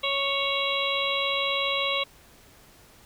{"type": "harmonic tone", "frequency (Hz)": 554.4, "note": "C#5", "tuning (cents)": 0, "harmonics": [1, 2, 4, 5, 6, 7], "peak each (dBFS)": [-31, -31, -31, -31, -31, -31], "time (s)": [0.03, 2.04], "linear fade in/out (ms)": 10, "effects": ["pink hiss -54 dBFS RMS until 3.05 s"]}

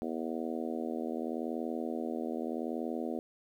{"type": "harmonic tone", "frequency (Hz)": 80.8, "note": "E2", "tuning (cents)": -34, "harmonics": [3, 4, 5, 6, 7, 8, 9], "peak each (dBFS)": [-37, -39, -41, -43, -44, -45, -46], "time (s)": [0.02, 3.19], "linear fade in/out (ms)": 0, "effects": ["11-bit"]}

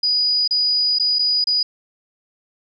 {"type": "tone with dropouts", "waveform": "sine", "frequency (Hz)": 4925, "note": "D#8", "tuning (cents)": -19, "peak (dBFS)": -15, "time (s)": [0.03, 1.63], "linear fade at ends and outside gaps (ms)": 5, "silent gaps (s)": [[0.477, 0.508], [0.987, 0.997], [1.187, 1.191], [1.442, 1.47]], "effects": []}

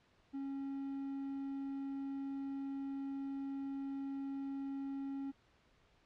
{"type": "tone", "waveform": "triangle", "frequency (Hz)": 274.3, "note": "C#4", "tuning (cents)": -18, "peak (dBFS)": -37, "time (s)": [0.33, 5.32], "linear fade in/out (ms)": 20, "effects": ["pink hiss -70 dBFS RMS until 6.05 s", "low-pass 4000 Hz 12 dB/octave"]}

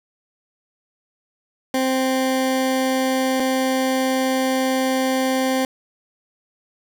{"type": "tone pair in turn", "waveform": "20% pulse", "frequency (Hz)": [261.6, 261.6], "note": ["C4", "C4"], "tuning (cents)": [0, 0], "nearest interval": "unison", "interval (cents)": 0, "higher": "neither", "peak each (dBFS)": -13, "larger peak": "neither", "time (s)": [[1.74, 3.4], [3.4, 5.65]], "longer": "second", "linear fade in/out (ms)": 2, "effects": []}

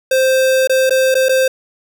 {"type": "tone with dropouts", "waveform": "square", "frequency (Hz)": 523.3, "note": "C5", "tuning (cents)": 0, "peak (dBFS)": -11, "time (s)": [0.11, 1.48], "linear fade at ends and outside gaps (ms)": 5, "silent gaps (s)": [[0.674, 0.695], [0.896, 0.906], [1.144, 1.151], [1.286, 1.292]], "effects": []}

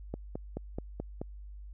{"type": "click train", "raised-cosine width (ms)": 2, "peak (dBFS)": -22, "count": 6, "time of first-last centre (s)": [0.14, 1.215], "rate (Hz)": 4.65, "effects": ["added 50 Hz sine -43 dBFS peak until 1.73 s"]}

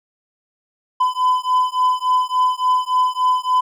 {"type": "beating tone pair", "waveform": "triangle", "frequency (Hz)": [1008, 1011.5], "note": ["B5", "B5"], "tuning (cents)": [35, 41], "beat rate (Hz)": 3.5, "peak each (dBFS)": -16, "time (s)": [1, 3.61], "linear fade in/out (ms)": 10, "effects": []}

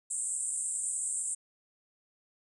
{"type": "band-pass noise", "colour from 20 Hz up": "white", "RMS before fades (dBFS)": -34, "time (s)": [0.1, 1.35], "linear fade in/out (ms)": 10, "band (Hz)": [7600, 9100], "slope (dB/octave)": 96, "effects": []}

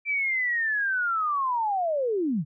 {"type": "linear sweep", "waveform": "sine", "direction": "down", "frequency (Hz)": [2349, 130.81], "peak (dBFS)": -23, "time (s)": [0.05, 2.45], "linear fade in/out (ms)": 50, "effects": []}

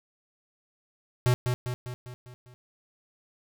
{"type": "tone with echo", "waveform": "square", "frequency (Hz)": 124, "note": "B2", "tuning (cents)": 7, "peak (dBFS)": -20, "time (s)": [1.26, 1.34], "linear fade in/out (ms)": 0, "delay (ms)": 200, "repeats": 6, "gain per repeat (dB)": -5, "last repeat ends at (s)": 2.54, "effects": []}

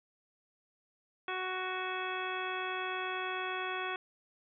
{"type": "harmonic tone", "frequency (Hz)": 371.1, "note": "F#4", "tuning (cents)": 5, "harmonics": [1, 2, 3, 4, 5, 6, 7, 9], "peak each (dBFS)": [-41, -42, -40, -41, -44, -47, -43, -46], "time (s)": [1.28, 3.96], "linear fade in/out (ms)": 2, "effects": []}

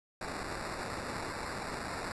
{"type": "noise with sample-and-hold", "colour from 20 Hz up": "white", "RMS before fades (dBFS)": -39, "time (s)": [0.21, 2.12], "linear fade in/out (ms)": 2, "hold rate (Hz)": 3150, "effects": ["resampled to 24000 Hz"]}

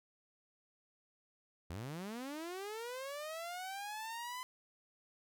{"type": "linear sweep", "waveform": "sawtooth", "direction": "up", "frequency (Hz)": [76.1, 1020], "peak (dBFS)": -38, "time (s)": [1.7, 4.43], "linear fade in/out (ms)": 0, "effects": []}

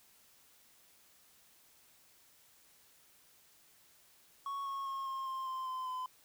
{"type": "tone with pitch steps", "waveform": "triangle", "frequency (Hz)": [1108.7, 1095.3, 1082.1, 1069.1, 1056.2, 1043.5, 1030.9, 1018.4], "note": ["C#6", "C#6", "C#6", "C6", "C6", "C6", "C6", "C6"], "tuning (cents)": [0, -21, -42, 37, 16, -5, -26, -47], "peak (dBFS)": -35, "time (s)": [4.46, 6.06], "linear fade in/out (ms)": 2, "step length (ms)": 200, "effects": ["white hiss -65 dBFS RMS until 6.24 s"]}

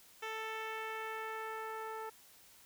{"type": "tone with low-pass filter sweep", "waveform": "10% pulse", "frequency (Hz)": 441.3, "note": "A4", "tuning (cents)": 5, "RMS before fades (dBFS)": -42, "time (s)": [0.22, 2.1], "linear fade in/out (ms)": 10, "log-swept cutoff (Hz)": [3900, 1100], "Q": 1, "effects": ["white hiss -61 dBFS RMS until 2.65 s"]}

